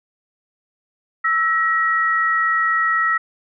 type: tone pair together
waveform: sine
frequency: 1318.1 / 1902 Hz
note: E6 / A#6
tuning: -1 / +34 cents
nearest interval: tritone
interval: 635 cents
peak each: -18 dBFS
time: 1.24-3.18 s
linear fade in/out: 10 ms
effects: none